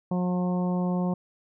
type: harmonic tone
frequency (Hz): 179.9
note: F#3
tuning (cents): -48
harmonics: 1 / 2 / 3 / 4 / 5 / 6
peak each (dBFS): -24 / -35 / -35 / -38 / -39 / -43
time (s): 0.11-1.14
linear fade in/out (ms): 5
effects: none